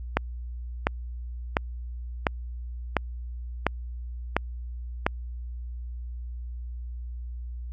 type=click train; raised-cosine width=0.5 ms; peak=-5 dBFS; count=8; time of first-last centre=0.17-5.065 s; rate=1.43 Hz; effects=added 60 Hz sine -33 dBFS peak until 7.72 s